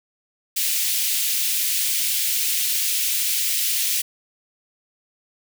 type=high-pass noise; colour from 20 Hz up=white; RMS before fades=-22 dBFS; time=0.56-4.02 s; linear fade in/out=10 ms; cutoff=2300 Hz; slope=24 dB/octave; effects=none